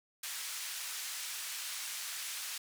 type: band-pass noise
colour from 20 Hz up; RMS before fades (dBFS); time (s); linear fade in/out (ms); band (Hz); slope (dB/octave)
white; -41; 0.23-2.58; 5; 1400 to 10000; 12
effects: none